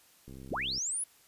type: click train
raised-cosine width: 3 ms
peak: -35 dBFS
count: 34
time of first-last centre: 0.28-0.778 s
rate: 66.2 Hz
type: linear sweep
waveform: sine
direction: up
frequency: 63.8 to 10610 Hz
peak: -31 dBFS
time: 0.51-1.04 s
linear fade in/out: 5 ms
effects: white hiss -62 dBFS RMS until 1.27 s + resampled to 32000 Hz